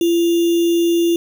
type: tone with sample-and-hold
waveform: sine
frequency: 340.2 Hz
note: F4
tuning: 45 cents flat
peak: -12 dBFS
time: 0.01-1.16 s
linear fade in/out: 2 ms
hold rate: 3150 Hz
effects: none